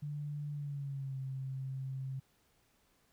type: tone with pitch glide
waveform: sine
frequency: 146.83 to 133.1 Hz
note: D3 to C3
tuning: 0 to +30 cents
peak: -37 dBFS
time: 0.02-2.2 s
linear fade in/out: 10 ms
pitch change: -170 cents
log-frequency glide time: 0.52-1.18 s
effects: pink hiss -72 dBFS RMS until 3.12 s